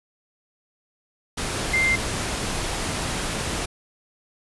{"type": "tone in noise", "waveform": "sine", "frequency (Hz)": 2093, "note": "C7", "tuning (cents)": 0, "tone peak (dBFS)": -18, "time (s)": [1.73, 1.96], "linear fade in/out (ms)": 10, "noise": "pink", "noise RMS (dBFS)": -27, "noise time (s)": [1.37, 3.66], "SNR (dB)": 6, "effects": ["resampled to 24000 Hz"]}